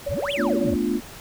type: tone with tremolo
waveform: sine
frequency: 567 Hz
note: C#5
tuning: 39 cents sharp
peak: -22 dBFS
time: 0.06-0.74 s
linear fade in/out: 10 ms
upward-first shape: sine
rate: 18 Hz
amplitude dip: 70%
type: exponential two-way sweep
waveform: triangle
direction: up then down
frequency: 61.74 to 3564 to 61.74 Hz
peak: -25 dBFS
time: 0.09-0.76 s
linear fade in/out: 0 ms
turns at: 0.32 s
type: chord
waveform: sine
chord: B half-diminished seventh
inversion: third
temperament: equal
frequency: 220 / 246.9 / 293.7 / 349.2 Hz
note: A3 / B3 / D4 / F4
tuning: 0 / 0 / 0 / 0 cents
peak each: -26 dBFS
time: 0.36-1.01 s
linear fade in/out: 50 ms
effects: pink hiss -41 dBFS RMS until 1.2 s